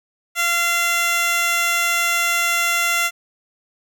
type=tone with high-pass filter; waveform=15% pulse; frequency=687 Hz; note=F5; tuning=29 cents flat; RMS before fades=-19 dBFS; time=0.35-3.11 s; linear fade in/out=50 ms; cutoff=1400 Hz; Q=0.72; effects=none